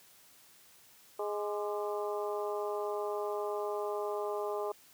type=harmonic tone with a mistuned harmonic; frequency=207.7 Hz; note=G#3; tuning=in tune; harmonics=2 / 3 / 4 / 5 / 6; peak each=-35 / -39 / -41 / -43 / -45 dBFS; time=1.19-4.72 s; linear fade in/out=5 ms; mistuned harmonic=6; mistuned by=-70 cents; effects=white hiss -60 dBFS RMS until 4.93 s + high-pass 80 Hz 12 dB/octave